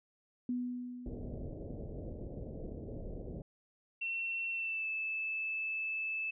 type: tone with exponential decay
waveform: sine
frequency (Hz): 246.9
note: B3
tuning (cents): 0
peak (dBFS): -31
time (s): 0.49-2.2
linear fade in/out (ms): 2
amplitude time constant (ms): 370
type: low-pass noise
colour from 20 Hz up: pink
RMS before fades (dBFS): -43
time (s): 1.06-3.42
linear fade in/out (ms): 2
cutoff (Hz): 610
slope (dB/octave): 48
type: tone with pitch glide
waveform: sine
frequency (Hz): 2708 to 2623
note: E7 to E7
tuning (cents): +46 to -9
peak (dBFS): -34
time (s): 4.01-6.31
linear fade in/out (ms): 10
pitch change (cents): -55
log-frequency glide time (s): 4.53-4.87
effects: none